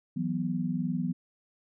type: chord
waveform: sine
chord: E suspended second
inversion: none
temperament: equal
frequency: 164.81 / 185 / 246.9 Hz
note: E3 / F#3 / B3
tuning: 0 / 0 / 0 cents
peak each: -32 dBFS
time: 0.16-1.13 s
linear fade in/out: 10 ms
effects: none